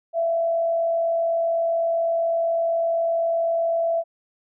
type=tone with frequency modulation; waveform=sine; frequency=668 Hz; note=E5; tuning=23 cents sharp; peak=-19 dBFS; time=0.13-4.04 s; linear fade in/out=50 ms; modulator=47.9 Hz; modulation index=0.27; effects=none